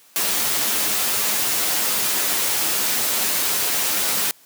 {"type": "noise with comb filter", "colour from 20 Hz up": "white", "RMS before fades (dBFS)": -21, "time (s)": [0.16, 4.31], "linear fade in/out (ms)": 0, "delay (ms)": 9.5, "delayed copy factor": 0.5, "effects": ["white hiss -52 dBFS RMS until 4.45 s", "high-pass 150 Hz 12 dB/octave"]}